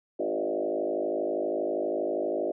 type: tone with frequency modulation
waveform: sine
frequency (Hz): 482.6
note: B4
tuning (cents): -40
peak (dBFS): -26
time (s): 0.19-2.52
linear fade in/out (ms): 10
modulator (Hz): 52.5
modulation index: 3.3
effects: none